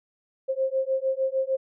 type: beating tone pair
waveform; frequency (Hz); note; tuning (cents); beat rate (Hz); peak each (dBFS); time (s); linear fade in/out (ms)
sine; 527 / 533.6; C5 / C5; +12 / +34; 6.6; -26; 0.48-1.57; 20
effects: none